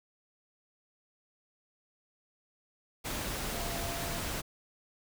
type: tone in noise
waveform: sine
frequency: 683 Hz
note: F5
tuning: 39 cents flat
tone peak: -41 dBFS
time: 3.53-4.19 s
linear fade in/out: 20 ms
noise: pink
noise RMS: -36 dBFS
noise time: 3.04-4.42 s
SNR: -8 dB
effects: none